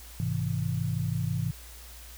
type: chord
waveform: sine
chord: Ab augmented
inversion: none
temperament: just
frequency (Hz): 103.83 / 129.78 / 162.23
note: Ab2 / C3 / E3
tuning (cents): 0 / -14 / -27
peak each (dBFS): -31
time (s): 0.2-1.51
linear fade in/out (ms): 0
effects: added 59 Hz sine -46 dBFS peak until 2.17 s + white hiss -49 dBFS RMS until 2.17 s